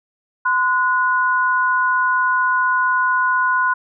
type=tone pair together; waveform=sine; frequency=1025 / 1460.7 Hz; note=C6 / F#6; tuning=-36 / -23 cents; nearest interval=tritone; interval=613 cents; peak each=-17 dBFS; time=0.45-3.74 s; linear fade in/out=10 ms; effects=none